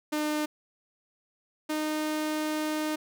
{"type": "tone pair in turn", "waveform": "sawtooth", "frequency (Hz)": [302.5, 307.4], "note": ["D#4", "D#4"], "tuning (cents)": [-49, -21], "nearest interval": "unison", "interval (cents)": 28, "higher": "second", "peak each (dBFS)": [-23, -24], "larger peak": "first", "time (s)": [[0.12, 0.46], [1.69, 2.96]], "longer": "second", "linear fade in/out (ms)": 10, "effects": []}